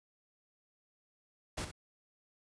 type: noise with echo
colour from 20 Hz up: pink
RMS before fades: -38 dBFS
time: 1.57-1.65 s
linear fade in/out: 10 ms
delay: 65 ms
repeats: 1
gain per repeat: -9 dB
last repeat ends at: 1.715 s
effects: resampled to 22050 Hz